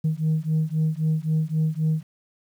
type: beating tone pair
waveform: sine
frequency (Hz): 155.4 / 159.2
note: D#3 / D#3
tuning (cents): -2 / +40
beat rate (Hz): 3.8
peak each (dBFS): -22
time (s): 0.04-2.03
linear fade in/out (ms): 10
effects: tanh soft clip ceiling -16 dBFS + 9-bit